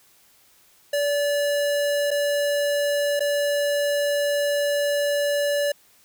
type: tone with dropouts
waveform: square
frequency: 577 Hz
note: D5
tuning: 31 cents flat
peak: -21 dBFS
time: 0.93-5.72 s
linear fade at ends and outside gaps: 5 ms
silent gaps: 2.107-2.112 / 3.195-3.204 s
effects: white hiss -57 dBFS RMS until 6.04 s